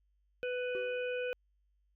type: harmonic tone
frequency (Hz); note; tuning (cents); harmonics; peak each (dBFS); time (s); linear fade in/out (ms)
496.9; B4; +11; 1 / 3 / 5 / 6; -34 / -43 / -43 / -51; 0.43-1.33; 0
type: tone with exponential decay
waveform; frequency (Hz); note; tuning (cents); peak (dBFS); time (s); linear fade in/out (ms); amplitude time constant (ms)
triangle; 381.9; G4; -45; -36; 0.75-1.2; 0; 96
effects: added 50 Hz sine -70 dBFS peak until 1.95 s